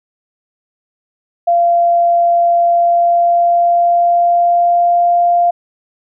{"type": "tone with pitch glide", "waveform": "sine", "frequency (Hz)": [689, 696.6], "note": ["F5", "F5"], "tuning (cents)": [-24, -5], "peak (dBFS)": -8, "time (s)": [1.47, 5.51], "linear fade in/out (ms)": 10, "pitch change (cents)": 19, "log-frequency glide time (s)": [2.64, 5.07], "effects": []}